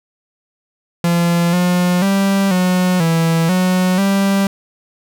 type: tone with pitch steps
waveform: 45% pulse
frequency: 171.4 / 178.4 / 196.1 / 182.2 / 164.6 / 183.6 / 196.5 Hz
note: F3 / F3 / G3 / F#3 / E3 / F#3 / G3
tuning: -32 / +37 / +1 / -26 / -2 / -13 / +4 cents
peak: -12 dBFS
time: 1.04-4.47 s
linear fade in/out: 2 ms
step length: 490 ms
effects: none